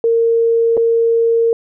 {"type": "tone with dropouts", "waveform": "sine", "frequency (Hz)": 460, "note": "A#4", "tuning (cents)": -23, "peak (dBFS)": -10, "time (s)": [0.04, 1.53], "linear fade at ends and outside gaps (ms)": 1, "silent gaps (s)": [0.769, 0.775], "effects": []}